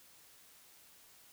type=silence; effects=white hiss -61 dBFS RMS until 1.32 s

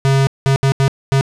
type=tone bursts at uneven times; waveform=square; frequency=135.9 Hz; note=C#3; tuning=34 cents flat; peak=-11 dBFS; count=5; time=0.05-0.27 / 0.46-0.56 / 0.63-0.72 / 0.8-0.88 / 1.12-1.21 s; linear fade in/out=0 ms; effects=low-pass 8000 Hz 12 dB/octave

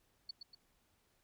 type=tone with echo; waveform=sine; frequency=4456 Hz; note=C#8; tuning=8 cents sharp; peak=-40 dBFS; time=0.29-0.31 s; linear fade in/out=5 ms; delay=120 ms; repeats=2; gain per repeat=-6 dB; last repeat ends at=0.55 s; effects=pink hiss -75 dBFS RMS until 1.23 s

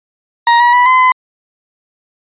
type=tone with pitch steps; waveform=35% pulse; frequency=942 / 962 / 982 / 1024 / 1018 Hz; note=A#5 / B5 / B5 / C6 / C6; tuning=+18 / -46 / -10 / -38 / -48 cents; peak=-4 dBFS; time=0.47-1.12 s; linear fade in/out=2 ms; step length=130 ms; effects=resampled to 8000 Hz

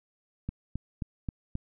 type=click train; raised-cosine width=5 ms; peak=-20 dBFS; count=5; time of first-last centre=0.49-1.554 s; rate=3.76 Hz; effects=none

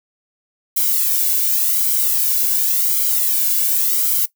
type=noise with flanger; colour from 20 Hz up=violet; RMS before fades=-17 dBFS; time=0.76-4.26 s; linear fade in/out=10 ms; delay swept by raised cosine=1.1 to 1.61 ms; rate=0.9 Hz; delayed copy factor=-0.75; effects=noise-tail reverb RT60 0.1 s tail -18 dB re dry

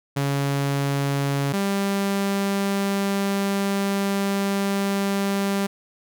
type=tone pair in turn; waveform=sawtooth; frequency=140 / 197.99 Hz; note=C#3 / G3; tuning=+18 / +18 cents; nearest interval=tritone; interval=600 cents; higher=second; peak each=-17 dBFS; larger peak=neither; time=0.16-1.53 / 1.53-5.67 s; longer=second; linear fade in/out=10 ms; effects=none

